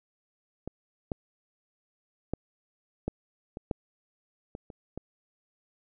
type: clicks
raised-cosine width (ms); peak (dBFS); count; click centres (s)
2; -22 / -17 / -16 / -16 / -24 / -15 / -25 / -30 / -23; 9; 0.676 / 1.118 / 2.336 / 3.08 / 3.571 / 3.712 / 4.551 / 4.702 / 4.976
effects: none